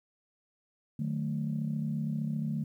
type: chord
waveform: sine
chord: D# diminished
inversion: none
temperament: equal with one note detuned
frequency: 151.57 / 185 / 220 Hz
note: D#3 / F#3 / A3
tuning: -45 / 0 / 0 cents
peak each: -32 / -38 / -33 dBFS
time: 0.99-2.64 s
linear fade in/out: 5 ms
effects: tanh soft clip ceiling -22 dBFS + 11-bit